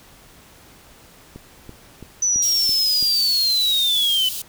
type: click train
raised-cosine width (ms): 3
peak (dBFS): -23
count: 6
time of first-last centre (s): 1.36-3.027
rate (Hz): 3
type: linear sweep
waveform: sine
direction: down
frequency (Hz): 6020 to 2978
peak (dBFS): -16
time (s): 2.22-4.29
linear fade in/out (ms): 5
type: high-pass noise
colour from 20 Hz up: white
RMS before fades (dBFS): -29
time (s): 2.42-4.42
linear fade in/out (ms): 5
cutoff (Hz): 2800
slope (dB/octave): 48
effects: pink hiss -48 dBFS RMS until 4.48 s